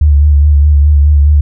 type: tone with vibrato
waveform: sine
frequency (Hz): 73.1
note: D2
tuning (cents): -7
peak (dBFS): -3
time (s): 0.01-1.41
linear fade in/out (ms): 5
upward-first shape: sine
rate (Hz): 4.8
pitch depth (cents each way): 46
effects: none